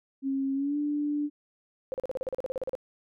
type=tone with pitch glide; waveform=sine; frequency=270.9 to 293.7 Hz; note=C#4 to D4; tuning=-40 to 0 cents; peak=-26 dBFS; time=0.22-1.3 s; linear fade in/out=50 ms; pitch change=+140 cents; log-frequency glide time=0.54-0.77 s
type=tone bursts; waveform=sine; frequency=521 Hz; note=C5; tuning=7 cents flat; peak=-28 dBFS; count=15; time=1.92-2.752 s; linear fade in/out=0 ms; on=20 ms; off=38 ms
effects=none